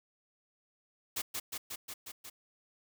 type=noise with echo; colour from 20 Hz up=white; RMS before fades=-35 dBFS; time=1.16-1.22 s; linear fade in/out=10 ms; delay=180 ms; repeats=6; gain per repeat=-2 dB; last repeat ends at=2.3 s; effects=none